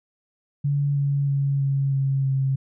sine tone with pitch steps, 142.6 / 140.96 / 139.34 / 137.74 / 136.16 / 134.6 Hz, C#3 / C#3 / C#3 / C#3 / C#3 / C3, +49 / +29 / +9 / -11 / -31 / +49 cents, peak -19 dBFS, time 0.64-2.56 s, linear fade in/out 10 ms, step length 320 ms, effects none

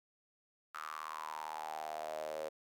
sawtooth tone with high-pass filter sweep, 77.78 Hz, D#2, in tune, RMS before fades -43 dBFS, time 0.74-2.49 s, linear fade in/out 10 ms, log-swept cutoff 1300 to 530 Hz, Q 7.6, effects none

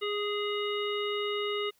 harmonic tone with a mistuned harmonic, 412.7 Hz, G#4, 11 cents flat, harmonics 1 / 3 / 5 / 7 / 9, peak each -31 / -37 / -39 / -37 / -41 dBFS, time 0.01-1.71 s, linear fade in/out 20 ms, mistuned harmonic 3, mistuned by +16 cents, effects white hiss -68 dBFS RMS until 1.79 s

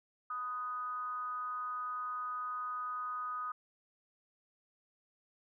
sine tone with frequency modulation, 1245 Hz, D#6, 1 cent sharp, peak -36 dBFS, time 0.3-3.52 s, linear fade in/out 5 ms, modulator 241 Hz, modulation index 0.41, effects none

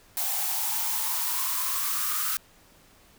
blue noise with high-pass filter sweep, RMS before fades -28 dBFS, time 0.17-2.37 s, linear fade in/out 0 ms, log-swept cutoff 730 to 1300 Hz, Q 8.1, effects pink hiss -57 dBFS RMS until 3.18 s

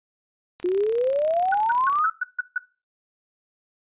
click train, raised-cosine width 0.2 ms, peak -23 dBFS, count 48, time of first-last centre 0.6-1.986 s, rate 33.9 Hz
sine exponential sweep, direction up, 349.2 to 1338 Hz, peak -19 dBFS, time 0.64-2.1 s, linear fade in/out 5 ms
sine tone bursts, 1480 Hz, F#6, in tune, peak -20 dBFS, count 7, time 1.52-2.581 s, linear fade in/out 5 ms, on 23 ms, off 150 ms
effects noise-tail reverb RT60 0.3 s tail -18 dB re dry + resampled to 8000 Hz

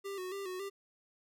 square tone with vibrato, 381.8 Hz, G4, 46 cents flat, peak -39 dBFS, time 0.04-0.7 s, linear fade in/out 20 ms, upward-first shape square, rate 3.6 Hz, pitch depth 63 cents each way, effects none

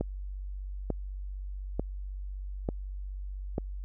click train, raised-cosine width 2 ms, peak -16 dBFS, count 5, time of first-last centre 0.01-3.581 s, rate 1.12 Hz, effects added 48 Hz sine -35 dBFS peak until 3.84 s

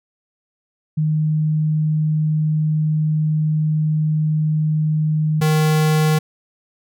sine / square tone pair in turn, 154.5 / 155.05 Hz, D#3 / D#3, -12 / -6 cents, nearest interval unison, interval 6 cents, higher second, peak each -15 / -14 dBFS, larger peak second, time 0.97-5.41 / 5.41-6.19 s, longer first, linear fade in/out 10 ms, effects none

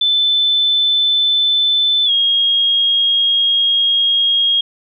sine tone with pitch glide, 3520 to 3265 Hz, A7 to G#7, 0 to -30 cents, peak -11 dBFS, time 0.01-4.61 s, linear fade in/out 5 ms, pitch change -130 cents, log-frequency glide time 2.05-2.11 s, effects none

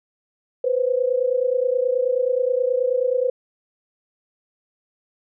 sine tone pair together, 493.9 / 523.3 Hz, B4 / C5, 0 / 0 cents, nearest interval minor second, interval 100 cents, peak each -20 / -21 dBFS, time 0.64-3.3 s, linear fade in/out 5 ms, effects none

